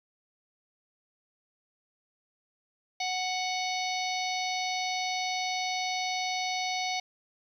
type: harmonic tone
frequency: 740 Hz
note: F#5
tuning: in tune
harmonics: 1 / 3 / 4 / 5 / 6 / 7 / 8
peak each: -32 / -35 / -42 / -38 / -38 / -44 / -41 dBFS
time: 3-7 s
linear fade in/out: 5 ms
effects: 10-bit